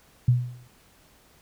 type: tone with exponential decay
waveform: sine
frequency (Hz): 123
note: B2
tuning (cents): -7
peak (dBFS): -13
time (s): 0.28-0.68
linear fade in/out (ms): 5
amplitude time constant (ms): 85
effects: pink hiss -58 dBFS RMS until 1.41 s